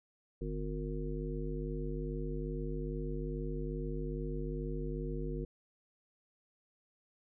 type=harmonic tone with a mistuned harmonic; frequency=51.2 Hz; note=G#1; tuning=24 cents flat; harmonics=1 / 3 / 5 / 7 / 9; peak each=-38 / -41 / -44 / -43 / -44 dBFS; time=0.41-5.45 s; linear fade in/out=5 ms; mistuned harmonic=1; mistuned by=-140 cents; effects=none